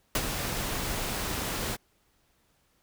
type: noise with ADSR envelope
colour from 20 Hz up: pink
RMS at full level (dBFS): -24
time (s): 0.15-1.77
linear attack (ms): 3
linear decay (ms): 47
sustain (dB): -8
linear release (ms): 30
effects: pink hiss -69 dBFS RMS until 2.82 s